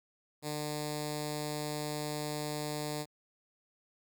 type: tone with notch filter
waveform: 5% pulse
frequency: 150 Hz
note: D3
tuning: 37 cents sharp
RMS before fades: -37 dBFS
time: 0.42-3.06 s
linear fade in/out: 50 ms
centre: 1400 Hz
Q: 0.61
effects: Opus 48 kbps